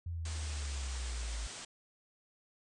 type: exponential sweep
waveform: sine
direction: down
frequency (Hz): 86.6 to 53.5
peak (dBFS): -36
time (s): 0.06-1.47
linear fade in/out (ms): 5
type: low-pass noise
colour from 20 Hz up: white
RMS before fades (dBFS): -47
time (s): 0.25-1.65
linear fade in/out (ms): 5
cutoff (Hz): 9000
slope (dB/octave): 96
effects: none